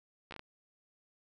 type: slowing click train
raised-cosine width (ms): 0.3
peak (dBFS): -29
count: 5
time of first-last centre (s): 0.31-0.394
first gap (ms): 13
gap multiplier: 1.33
effects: none